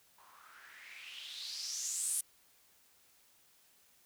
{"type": "noise with low-pass filter sweep", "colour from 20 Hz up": "violet", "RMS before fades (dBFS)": -42, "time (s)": [0.18, 2.21], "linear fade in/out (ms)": 5, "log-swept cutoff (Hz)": [930, 10000], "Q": 4.9, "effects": ["white hiss -67 dBFS RMS until 4.05 s"]}